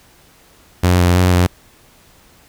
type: tone with pitch steps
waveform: sawtooth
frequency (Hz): 89.7 / 88.4 / 90.9 / 89.3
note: F2 / F2 / F#2 / F2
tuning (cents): +47 / +22 / -30 / +39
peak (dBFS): -6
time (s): 0.83-1.47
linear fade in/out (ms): 10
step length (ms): 160
effects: pink hiss -49 dBFS RMS until 2.48 s

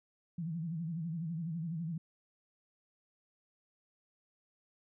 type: tone with vibrato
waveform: sine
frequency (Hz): 165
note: E3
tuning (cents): +2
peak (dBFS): -35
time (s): 0.38-1.98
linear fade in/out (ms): 5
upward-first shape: sine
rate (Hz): 12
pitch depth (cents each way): 110
effects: none

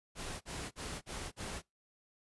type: noise bursts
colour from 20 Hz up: pink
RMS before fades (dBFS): -42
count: 5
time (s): 0.15-1.622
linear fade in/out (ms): 50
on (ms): 260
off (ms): 43
effects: noise-tail reverb RT60 0.2 s tail -24 dB re dry + resampled to 24000 Hz

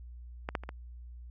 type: clicks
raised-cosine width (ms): 0.5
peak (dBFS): -19 / -15 / -29 / -24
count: 4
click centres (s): 0.489 / 0.552 / 0.636 / 0.691
effects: added 60 Hz sine -44 dBFS peak until 1.3 s

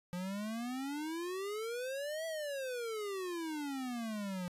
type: exponential two-way sweep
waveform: square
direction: up then down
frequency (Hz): 174.9 to 659.3 to 174.9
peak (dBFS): -38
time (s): 0.13-4.48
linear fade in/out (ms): 0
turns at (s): 2.26
effects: resampled to 32000 Hz + 12-bit

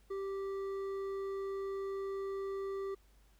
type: tone with hard clipping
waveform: triangle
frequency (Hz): 390.7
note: G4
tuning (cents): -6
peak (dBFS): -38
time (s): 0.1-2.95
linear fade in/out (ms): 10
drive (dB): 11
effects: added 50 Hz sine -63 dBFS peak until 3.39 s + pink hiss -71 dBFS RMS until 3.39 s

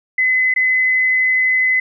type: tone with dropouts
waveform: sine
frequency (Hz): 2028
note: B6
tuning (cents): +45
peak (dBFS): -12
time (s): 0.18-1.8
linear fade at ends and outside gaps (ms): 5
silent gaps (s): 0.54-0.561
effects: none

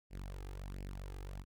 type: tone with flanger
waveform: sawtooth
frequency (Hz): 47.44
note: F#1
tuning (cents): +44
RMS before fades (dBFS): -45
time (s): 0.1-1.45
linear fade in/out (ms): 50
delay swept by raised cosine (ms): 0.39 to 2.49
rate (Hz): 1.4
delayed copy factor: +0.7
effects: none

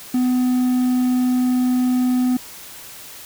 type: tone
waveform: triangle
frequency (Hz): 251.3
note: B3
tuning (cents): +30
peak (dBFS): -13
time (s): 0.14-2.37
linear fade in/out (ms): 5
effects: white hiss -38 dBFS RMS until 3.25 s

